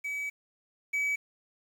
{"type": "tone pair in turn", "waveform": "triangle", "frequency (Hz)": [2282, 2282], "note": ["C#7", "C#7"], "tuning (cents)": [50, 50], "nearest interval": "unison", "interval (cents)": 0, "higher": "neither", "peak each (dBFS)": [-30, -25], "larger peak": "second", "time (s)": [[0.04, 0.3], [0.93, 1.16]], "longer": "first", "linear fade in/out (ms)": 10, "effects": ["9-bit"]}